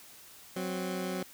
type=tone pair together; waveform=20% pulse; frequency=185 / 261.6 Hz; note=F#3 / C4; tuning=0 / 0 cents; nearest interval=tritone; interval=600 cents; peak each=-29 / -34 dBFS; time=0.56-1.23 s; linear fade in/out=5 ms; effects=white hiss -53 dBFS RMS until 1.33 s